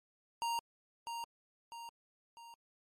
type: tone with echo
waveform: square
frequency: 932.3 Hz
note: A#5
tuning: in tune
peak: -34 dBFS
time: 0.42-0.59 s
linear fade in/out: 0 ms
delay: 650 ms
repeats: 3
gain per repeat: -6 dB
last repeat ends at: 2.54 s
effects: low-pass 12000 Hz 12 dB/octave + MP3 64 kbps